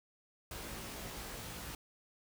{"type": "noise with comb filter", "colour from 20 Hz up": "pink", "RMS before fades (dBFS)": -45, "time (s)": [0.51, 1.75], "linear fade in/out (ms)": 2, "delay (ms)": 18, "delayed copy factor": 0.95, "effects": []}